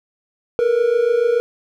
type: tone pair together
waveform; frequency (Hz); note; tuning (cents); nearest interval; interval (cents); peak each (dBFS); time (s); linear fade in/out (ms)
triangle; 453.1 / 480; A#4 / B4; -49 / -49; minor second; 100; -17 / -13; 0.59-1.4; 0
effects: none